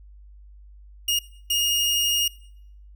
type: tone bursts at uneven times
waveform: sawtooth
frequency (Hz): 2852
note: F7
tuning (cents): +36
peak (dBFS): -17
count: 2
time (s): 1.08-1.19 / 1.5-2.28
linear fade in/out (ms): 5
effects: noise-tail reverb RT60 0.7 s tail -21 dB re dry + added 50 Hz sine -44 dBFS peak until 2.95 s